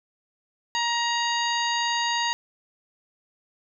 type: harmonic tone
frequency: 943 Hz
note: A#5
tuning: 20 cents sharp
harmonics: 1 / 2 / 3 / 4 / 5 / 7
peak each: -26 / -29 / -31 / -32 / -33 / -34 dBFS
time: 0.75-2.33 s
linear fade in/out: 0 ms
effects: none